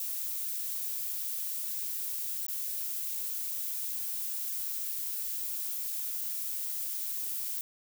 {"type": "noise with dropouts", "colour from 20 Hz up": "violet", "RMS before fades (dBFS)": -35, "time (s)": [0, 7.61], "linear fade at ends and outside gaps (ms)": 1, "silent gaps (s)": [2.466, 2.483], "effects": []}